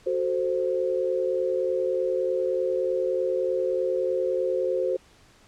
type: chord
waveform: sine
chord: F# diminished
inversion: none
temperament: equal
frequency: 370 / 440 / 523.3 Hz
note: F#4 / A4 / C5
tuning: 0 / 0 / 0 cents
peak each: -27 / -31 / -25 dBFS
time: 0.06-4.97 s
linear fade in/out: 10 ms
effects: pink hiss -56 dBFS RMS until 5.47 s + low-pass 8000 Hz 12 dB/octave